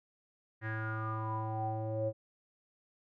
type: tone with low-pass filter sweep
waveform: square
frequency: 110 Hz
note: A2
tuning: in tune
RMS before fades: -36 dBFS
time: 0.61-2.13 s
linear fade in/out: 50 ms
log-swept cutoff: 1800 to 520 Hz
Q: 9.5
effects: none